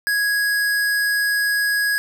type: tone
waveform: square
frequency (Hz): 1661.2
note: G#6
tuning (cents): 0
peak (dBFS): -18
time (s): 0.07-1.98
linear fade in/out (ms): 0
effects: none